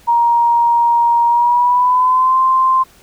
sine tone with pitch glide, 941 to 1044.1 Hz, A#5 to C6, +16 to -4 cents, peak -9 dBFS, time 0.07-2.84 s, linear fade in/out 20 ms, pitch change +180 cents, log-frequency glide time 1.27-2.38 s, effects pink hiss -47 dBFS RMS until 3.02 s

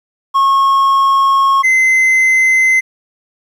triangle tone pair in turn, 1090 / 2058 Hz, C#6 / C7, -29 / -29 cents, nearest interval major seventh, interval 1100 cents, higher second, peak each -6 dBFS, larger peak neither, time 0.34-1.63 / 1.63-2.81 s, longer first, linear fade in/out 20 ms, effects 8-bit

